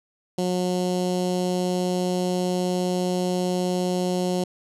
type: tone with notch filter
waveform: 15% pulse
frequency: 181 Hz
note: F#3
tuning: 38 cents flat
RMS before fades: -24 dBFS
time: 0.38-4.44 s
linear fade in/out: 5 ms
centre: 1700 Hz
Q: 0.53
effects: low-pass 9000 Hz 12 dB/octave